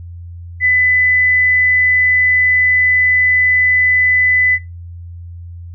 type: tone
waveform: sine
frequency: 2002 Hz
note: B6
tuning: 23 cents sharp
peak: -9 dBFS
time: 0.6-4.59 s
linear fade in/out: 50 ms
effects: noise-tail reverb RT60 0.2 s tail -20 dB re dry + added 86 Hz sine -28 dBFS peak until 5.74 s